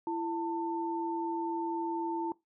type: tone pair together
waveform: sine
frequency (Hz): 334.9 / 894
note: E4 / A5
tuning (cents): +27 / +27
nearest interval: octave + perfect fourth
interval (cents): 1700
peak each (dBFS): -33 / -34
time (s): 0.07-2.32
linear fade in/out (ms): 2
effects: noise-tail reverb RT60 0.2 s tail -21 dB re dry